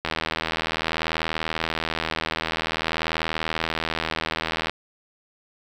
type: click train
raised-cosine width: 0.3 ms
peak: -8 dBFS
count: 375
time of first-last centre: 0.05-4.696 s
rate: 80.5 Hz
effects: 7-bit